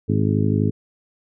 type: harmonic tone with a mistuned harmonic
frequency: 52 Hz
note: G#1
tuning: 3 cents sharp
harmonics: 2 / 3 / 4 / 5 / 6 / 7 / 8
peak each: -20 / -23 / -23 / -24 / -28 / -32 / -28 dBFS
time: 0.08-0.71 s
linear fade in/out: 20 ms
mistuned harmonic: 8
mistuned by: +23 cents
effects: none